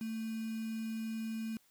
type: tone with quantisation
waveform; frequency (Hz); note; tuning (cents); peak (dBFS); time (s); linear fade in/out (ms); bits
sine; 222.8; A3; +22; -36; 0.01-1.57; 2; 8
effects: white hiss -69 dBFS RMS until 1.7 s